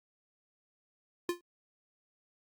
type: tone with exponential decay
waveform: square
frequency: 349.2 Hz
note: F4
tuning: in tune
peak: -27 dBFS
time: 1.29-1.41 s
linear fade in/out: 2 ms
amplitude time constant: 26 ms
effects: Opus 48 kbps

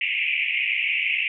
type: band-pass noise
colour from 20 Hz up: white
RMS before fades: -24 dBFS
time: 0.01-1.28 s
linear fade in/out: 2 ms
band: 2100 to 2800 Hz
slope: 96 dB/octave
effects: none

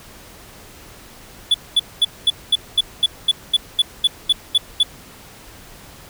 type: tone bursts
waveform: triangle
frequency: 3444 Hz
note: A7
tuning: 38 cents flat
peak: -9 dBFS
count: 14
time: 1.51-4.832 s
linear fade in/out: 5 ms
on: 33 ms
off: 220 ms
effects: pink hiss -42 dBFS RMS until 6.09 s

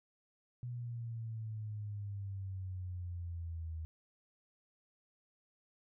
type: exponential sweep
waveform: sine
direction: down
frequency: 123.1 to 79.5 Hz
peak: -39 dBFS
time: 0.63-3.85 s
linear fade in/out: 0 ms
effects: none

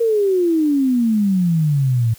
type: exponential sweep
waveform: sine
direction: down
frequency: 471.1 to 110 Hz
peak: -13 dBFS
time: 0-2.14 s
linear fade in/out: 10 ms
effects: white hiss -45 dBFS RMS until 2.18 s + high-pass 60 Hz 12 dB/octave

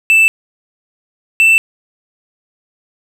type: tone pair in turn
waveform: triangle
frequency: 2647 / 2664 Hz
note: E7 / E7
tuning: +7 / +18 cents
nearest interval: unison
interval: 11 cents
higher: second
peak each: -4 dBFS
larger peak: neither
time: 0.1-0.28 / 1.4-1.58 s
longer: neither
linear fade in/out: 0 ms
effects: none

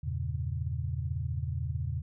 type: chord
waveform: sine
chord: E diminished seventh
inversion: none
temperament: equal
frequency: 82.41 / 98 / 116.54 / 138.59 Hz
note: E2 / G2 / Bb2 / Db3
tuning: 0 / 0 / 0 / 0 cents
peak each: -34 / -39 / -36 / -36 dBFS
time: 0.03-2.02 s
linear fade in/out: 10 ms
effects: none

